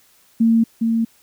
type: tone with echo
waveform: sine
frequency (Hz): 227.6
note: A#3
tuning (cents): -41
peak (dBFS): -11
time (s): 0.4-0.64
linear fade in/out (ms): 10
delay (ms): 410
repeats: 1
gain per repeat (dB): -4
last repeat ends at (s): 1.05
effects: white hiss -55 dBFS RMS until 1.22 s